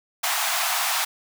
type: high-pass noise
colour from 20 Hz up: pink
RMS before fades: -24 dBFS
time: 0.23-1.05 s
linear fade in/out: 10 ms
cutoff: 670 Hz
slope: 96 dB/octave
effects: none